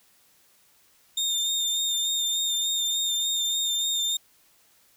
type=tone with vibrato; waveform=30% pulse; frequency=3639 Hz; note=A#7; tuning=42 cents flat; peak=-21 dBFS; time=1.17-4.17 s; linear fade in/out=5 ms; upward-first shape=sine; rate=3.4 Hz; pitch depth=23 cents each way; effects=white hiss -61 dBFS RMS until 4.96 s